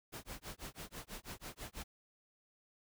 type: noise with tremolo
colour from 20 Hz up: pink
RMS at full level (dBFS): -45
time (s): 0.12-1.84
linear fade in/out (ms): 20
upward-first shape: sine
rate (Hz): 6.1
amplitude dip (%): 100
effects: none